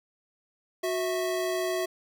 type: tone pair together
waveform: square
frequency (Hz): 367 / 654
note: F#4 / E5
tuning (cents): -14 / -14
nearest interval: minor seventh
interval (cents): 1000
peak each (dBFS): -30 / -31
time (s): 0.83-1.86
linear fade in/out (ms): 10
effects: none